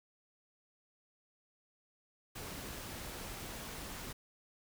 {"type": "noise", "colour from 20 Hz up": "pink", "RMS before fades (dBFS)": -45, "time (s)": [2.35, 4.13], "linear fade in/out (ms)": 10, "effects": []}